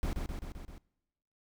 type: noise with echo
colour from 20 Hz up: brown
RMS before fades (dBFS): -32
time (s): 0.03-0.13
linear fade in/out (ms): 0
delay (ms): 130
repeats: 5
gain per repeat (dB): -3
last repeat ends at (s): 0.78
effects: noise-tail reverb RT60 1.0 s tail -24 dB re dry